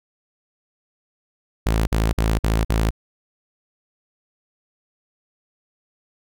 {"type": "tone bursts", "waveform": "sawtooth", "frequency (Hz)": 54.8, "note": "A1", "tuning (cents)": -6, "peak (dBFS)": -13, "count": 5, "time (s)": [1.66, 2.906], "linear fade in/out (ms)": 5, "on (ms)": 210, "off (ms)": 49, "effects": []}